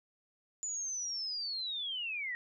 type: linear sweep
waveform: sine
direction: down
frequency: 7040 to 1864.7 Hz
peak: -35 dBFS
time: 0.63-2.35 s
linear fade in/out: 0 ms
effects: none